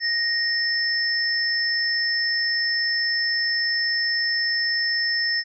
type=tone pair together; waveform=sine; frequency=1864.7 / 5279 Hz; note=A#6 / E8; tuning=0 / +2 cents; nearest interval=octave + tritone; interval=1802 cents; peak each=-23 dBFS; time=0-5.44 s; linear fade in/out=50 ms; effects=none